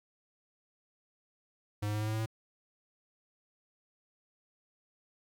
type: tone with pitch steps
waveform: square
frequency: 103.83 / 105.04 / 106.26 / 107.49 / 108.74 / 110 / 111.28 Hz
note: G#2 / G#2 / G#2 / A2 / A2 / A2 / A2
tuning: 0 / +20 / +40 / -40 / -20 / 0 / +20 cents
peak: -32 dBFS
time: 1.82-2.261 s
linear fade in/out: 10 ms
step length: 63 ms
effects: 12-bit